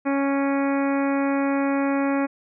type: harmonic tone with a mistuned harmonic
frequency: 277.2 Hz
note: C#4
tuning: in tune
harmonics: 1 / 2 / 3 / 4 / 5 / 6 / 7 / 8 / 9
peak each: -21 / -27 / -31 / -33 / -35 / -37 / -38 / -39 / -40 dBFS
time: 0.05-2.27 s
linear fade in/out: 20 ms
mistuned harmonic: 9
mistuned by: -21 cents
effects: none